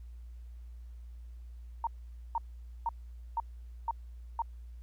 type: tone bursts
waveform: sine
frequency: 924 Hz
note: A#5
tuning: 16 cents flat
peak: -28 dBFS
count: 6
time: 1.84-4.42 s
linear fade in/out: 2 ms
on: 30 ms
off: 480 ms
effects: added 59 Hz sine -44 dBFS peak until 4.82 s + pink hiss -73 dBFS RMS until 4.82 s